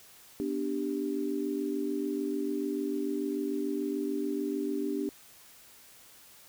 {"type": "chord", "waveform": "sine", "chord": "G major", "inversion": "first", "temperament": "equal", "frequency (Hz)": [246.9, 293.7, 392], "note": ["B3", "D4", "G4"], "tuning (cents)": [0, 0, 0], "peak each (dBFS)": [-36, -32, -34], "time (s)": [0.4, 5.09], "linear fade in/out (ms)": 0, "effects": ["white hiss -55 dBFS RMS until 6.48 s"]}